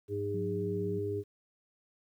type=harmonic tone; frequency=101.8 Hz; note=G#2; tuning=34 cents flat; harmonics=1 / 3 / 4; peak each=-37 / -41 / -33 dBFS; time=0.08-1.24 s; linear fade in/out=50 ms
type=tone with vibrato; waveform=sine; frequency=180.1 Hz; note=F#3; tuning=46 cents flat; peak=-37 dBFS; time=0.34-0.99 s; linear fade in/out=5 ms; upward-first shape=sine; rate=8.5 Hz; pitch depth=12 cents each way
effects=11-bit